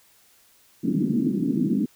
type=band-pass noise; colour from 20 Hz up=white; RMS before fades=-23 dBFS; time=0.83-1.86 s; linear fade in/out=10 ms; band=160 to 310 Hz; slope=48 dB/octave; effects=white hiss -58 dBFS RMS until 1.95 s